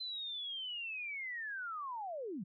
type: linear sweep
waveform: sine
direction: down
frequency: 4082 to 158.6 Hz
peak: -39 dBFS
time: 0-2.44 s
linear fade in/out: 10 ms
effects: none